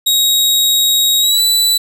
sawtooth tone with pitch glide, 3792 to 3969 Hz, A#7 to B7, +29 to +8 cents, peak -7 dBFS, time 0.06-1.78 s, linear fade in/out 10 ms, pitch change +79 cents, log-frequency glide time 1.2-1.41 s, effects none

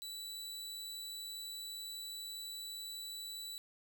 sawtooth tone, 3951 Hz, B7, in tune, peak -40 dBFS, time 0.02-3.58 s, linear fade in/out 0 ms, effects none

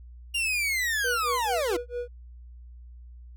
40% pulse linear sweep, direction down, 2825 to 317 Hz, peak -24 dBFS, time 0.34-1.77 s, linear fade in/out 10 ms
triangle tone with tremolo, 485.1 Hz, B4, 31 cents flat, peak -26 dBFS, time 1.04-2.08 s, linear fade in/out 5 ms, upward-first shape sine, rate 4.5 Hz, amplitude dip 100%
effects added 60 Hz sine -43 dBFS peak until 3.36 s

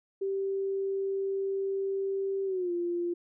sine tone with pitch glide, 390 to 347.5 Hz, G4 to F4, -9 to -9 cents, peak -28 dBFS, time 0.21-3.14 s, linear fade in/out 10 ms, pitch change -200 cents, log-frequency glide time 2.45-2.72 s, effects none

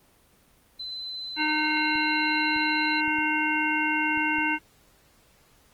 sine tone, 4042 Hz, B7, 39 cents sharp, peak -32 dBFS, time 0.79-3.01 s, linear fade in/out 10 ms
harmonic tone, 306.3 Hz, D#4, 27 cents flat, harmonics 1 / 3 / 5 / 7 / 9, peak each -29 / -29 / -29 / -29 / -29 dBFS, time 1.36-4.59 s, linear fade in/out 50 ms
clicks, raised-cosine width 5 ms, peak -34 dBFS, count 6, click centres 1.956 / 2.563 / 3.079 / 3.186 / 4.175 / 4.385 s
effects pink hiss -60 dBFS RMS until 5.73 s + Opus 24 kbps

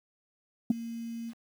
sine tone with ADSR envelope, 231.1 Hz, A#3, 15 cents flat, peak -15 dBFS, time 0.7-1.34 s, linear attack 5 ms, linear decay 15 ms, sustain -20 dB, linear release 52 ms, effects tanh soft clip ceiling -16 dBFS + 9-bit

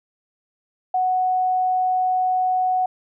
sine tone, 740 Hz, F#5, in tune, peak -17 dBFS, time 0.94-2.86 s, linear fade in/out 5 ms, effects none

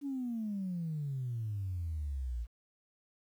sine exponential sweep, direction down, 289.1 to 55.4 Hz, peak -33 dBFS, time 0.01-2.47 s, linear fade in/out 50 ms, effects tanh soft clip ceiling -30 dBFS + 11-bit

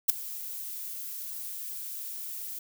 violet noise with ADSR envelope, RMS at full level -17 dBFS, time 0.08-2.59 s, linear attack 19 ms, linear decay 4 ms, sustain -21 dB, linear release 6 ms, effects none

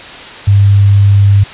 sine tone, 100.1 Hz, G2, 37 cents sharp, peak -3 dBFS, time 0.47-1.44 s, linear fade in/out 10 ms, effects white hiss -28 dBFS RMS until 1.53 s + resampled to 8000 Hz

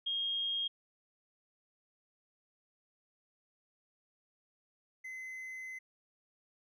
sine / triangle tone pair in turn, 3245 / 2046 Hz, G#7 / C7, -41 / -39 cents, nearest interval minor sixth, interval 798 cents, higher first, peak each -32 / -40 dBFS, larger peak first, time 0.06-0.68 / 5.04-5.79 s, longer second, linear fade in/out 10 ms, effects none

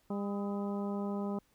harmonic tone with a mistuned harmonic, 201.4 Hz, G3, 47 cents sharp, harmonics 1 / 2 / 3 / 4 / 5 / 6, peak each -34 / -40 / -44 / -46 / -48 / -50 dBFS, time 0.1-1.39 s, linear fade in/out 5 ms, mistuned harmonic 6, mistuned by +71 cents, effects pink hiss -71 dBFS RMS until 1.54 s

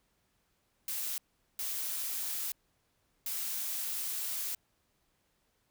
blue noise bursts at uneven times, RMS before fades -36 dBFS, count 3, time 0.88-1.18 / 1.59-2.52 / 3.26-4.55 s, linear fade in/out 2 ms, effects pink hiss -75 dBFS RMS until 5.7 s

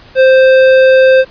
sine tone with tanh clipping, 523.3 Hz, C5, in tune, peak -5 dBFS, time 0.15-1.25 s, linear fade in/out 50 ms, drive 14 dB, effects pink hiss -39 dBFS RMS until 1.3 s + resampled to 11025 Hz

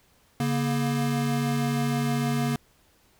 square tone pair together, 141.1 / 237.3 Hz, C#3 / A#3, +31 / +31 cents, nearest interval major sixth, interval 900 cents, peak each -27 dBFS, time 0.4-2.56 s, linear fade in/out 2 ms, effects pink hiss -62 dBFS RMS until 3.19 s

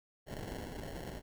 pink noise with sample-and-hold, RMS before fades -43 dBFS, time 0.26-1.22 s, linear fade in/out 50 ms, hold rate 1225 Hz, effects none

